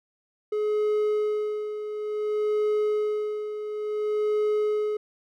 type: tone with tremolo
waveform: triangle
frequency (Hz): 423.2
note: G#4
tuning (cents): +33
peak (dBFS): -19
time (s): 0.52-4.97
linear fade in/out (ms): 5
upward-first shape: sine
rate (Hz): 0.57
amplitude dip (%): 65
effects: none